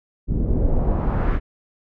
brown noise with low-pass filter sweep, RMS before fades -19 dBFS, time 0.27-1.4 s, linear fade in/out 50 ms, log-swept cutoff 260 to 1900 Hz, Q 1.4, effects none

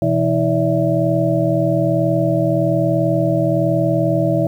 sine tone cluster, 125.4 / 166.5 / 322.2 / 575 / 657 Hz, B2 / E3 / E4 / D5 / E5, +27 / +18 / -39 / -37 / -6 cents, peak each -20 dBFS, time 0.02-4.47 s, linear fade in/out 2 ms, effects 8-bit

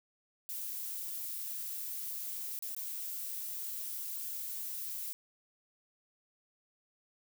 violet noise with dropouts, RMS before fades -40 dBFS, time 0.49-5.13 s, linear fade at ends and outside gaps 0 ms, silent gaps 2.59-2.624 / 2.748-2.765 s, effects none

